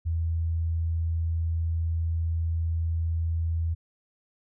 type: tone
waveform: sine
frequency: 82.41 Hz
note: E2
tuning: in tune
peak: -24 dBFS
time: 0.05-3.75 s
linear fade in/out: 20 ms
effects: none